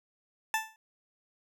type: tone with exponential decay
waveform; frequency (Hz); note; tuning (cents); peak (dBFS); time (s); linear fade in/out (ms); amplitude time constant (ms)
20% pulse; 880; A5; 0; -19; 0.54-0.76; 1; 47
effects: none